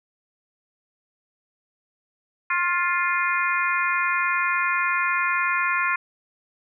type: harmonic tone with a mistuned harmonic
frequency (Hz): 350.4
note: F4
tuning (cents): +6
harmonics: 3 / 4 / 5 / 6 / 7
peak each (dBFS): -25 / -26 / -27 / -28 / -28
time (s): 2.5-5.96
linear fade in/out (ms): 5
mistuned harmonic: 3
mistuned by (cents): +23
effects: none